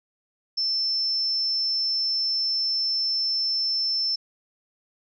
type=tone; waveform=sine; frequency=5320 Hz; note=E8; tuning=15 cents sharp; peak=-22 dBFS; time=0.57-4.16 s; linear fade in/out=10 ms; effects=none